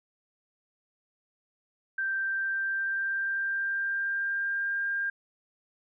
sine tone with pitch glide, 1568 to 1601.9 Hz, G6 to G6, 0 to +37 cents, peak -27 dBFS, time 1.98-5.1 s, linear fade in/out 5 ms, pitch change +37 cents, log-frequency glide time 2.14-4.83 s, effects none

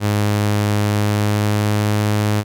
sawtooth tone with pitch glide, 103.83 to 105.04 Hz, G#2 to G#2, 0 to +20 cents, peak -11 dBFS, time 0-2.44 s, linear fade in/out 50 ms, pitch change +20 cents, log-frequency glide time 0.88-2.01 s, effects none

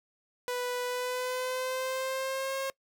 sawtooth tone with pitch glide, 493.9 to 538.6 Hz, B4 to C#5, 0 to -50 cents, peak -27 dBFS, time 0.48-2.7 s, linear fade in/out 0 ms, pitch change +150 cents, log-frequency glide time 0.85-2.56 s, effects noise-tail reverb RT60 0.1 s tail -23 dB re dry

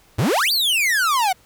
45% pulse exponential two-way sweep, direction up then down, 89.9 to 4726 to 717 Hz, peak -16 dBFS, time 0.18-1.33 s, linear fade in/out 10 ms, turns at 0.52 s, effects pink hiss -54 dBFS RMS until 1.45 s

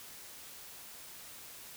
silence, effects white hiss -50 dBFS RMS until 1.76 s

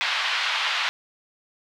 white band-pass noise, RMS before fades -25 dBFS, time 0.01-0.89 s, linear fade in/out 0 ms, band 860 to 3700 Hz, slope 24 dB/octave, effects none

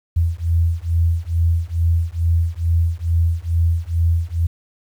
sine beating tone pair, 82.6 / 84.9 Hz, E2 / F2, +4 / -48 cents, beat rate 2.3 Hz, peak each -18 dBFS, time 0.16-4.47 s, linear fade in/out 10 ms, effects 8-bit

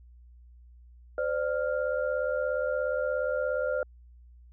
sine tone cluster, 514 / 591 / 1398 Hz, C5 / D5 / F6, -31 / +11 / +1 cents, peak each -29 / -30 / -35 dBFS, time 1.18-3.83 s, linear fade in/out 2 ms, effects added 60 Hz sine -50 dBFS peak until 4.52 s

